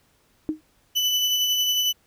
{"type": "tone with exponential decay", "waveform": "sine", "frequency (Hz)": 310.2, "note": "D#4", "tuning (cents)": -5, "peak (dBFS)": -18, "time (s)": [0.49, 0.61], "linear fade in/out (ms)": 0, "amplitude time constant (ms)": 26}
{"type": "tone with tremolo", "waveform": "35% pulse", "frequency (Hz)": 2988, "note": "F#7", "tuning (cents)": 16, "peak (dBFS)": -17, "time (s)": [0.95, 1.93], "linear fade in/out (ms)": 20, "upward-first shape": "sine", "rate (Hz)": 11, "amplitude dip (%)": 30}
{"effects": ["pink hiss -63 dBFS RMS until 2.06 s"]}